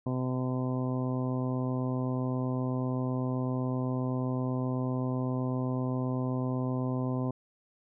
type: harmonic tone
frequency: 127.8 Hz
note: C3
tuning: 40 cents flat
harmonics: 1 / 2 / 3 / 4 / 5 / 6 / 7 / 8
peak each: -31 / -32 / -40 / -41 / -42 / -48 / -47 / -44 dBFS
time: 0.06-7.31 s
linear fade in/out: 5 ms
effects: none